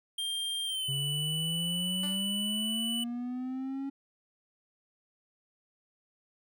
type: tone with pitch glide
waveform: square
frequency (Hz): 3189 to 2975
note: G7 to F#7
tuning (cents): +29 to +9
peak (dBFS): -32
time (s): 0.18-3.04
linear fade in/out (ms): 5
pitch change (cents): -120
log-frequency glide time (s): 0.65-0.94
type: linear sweep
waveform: triangle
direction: up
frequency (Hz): 135.5 to 276.3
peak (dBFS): -31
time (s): 0.88-3.9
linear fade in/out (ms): 10
type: tone with exponential decay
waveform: 10% pulse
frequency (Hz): 293.7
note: D4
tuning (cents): 0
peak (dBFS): -33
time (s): 2.03-2.41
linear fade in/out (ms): 2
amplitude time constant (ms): 81
effects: none